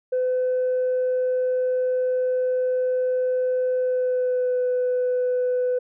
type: tone with pitch glide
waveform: sine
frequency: 507 to 499.7 Hz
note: B4 to B4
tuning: +45 to +20 cents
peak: -18 dBFS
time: 0.12-5.79 s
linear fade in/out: 10 ms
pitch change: -25 cents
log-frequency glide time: 3.78-4.59 s
effects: tanh soft clip ceiling -17 dBFS